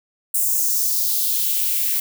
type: noise with high-pass filter sweep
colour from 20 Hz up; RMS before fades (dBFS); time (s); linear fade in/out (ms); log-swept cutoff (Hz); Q
violet; -20; 0.34-2; 5; 8300 to 1900; 2.1
effects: none